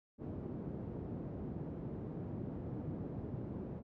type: band-pass noise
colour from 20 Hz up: pink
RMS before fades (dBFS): -43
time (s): 0.18-3.83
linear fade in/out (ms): 50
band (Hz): 110 to 330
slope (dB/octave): 12
effects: none